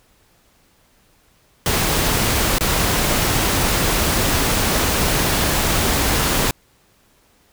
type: noise with dropouts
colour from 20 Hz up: pink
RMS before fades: -18 dBFS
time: 1.66-6.51 s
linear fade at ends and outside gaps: 1 ms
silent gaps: 2.584-2.608 s
effects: pink hiss -57 dBFS RMS until 7.52 s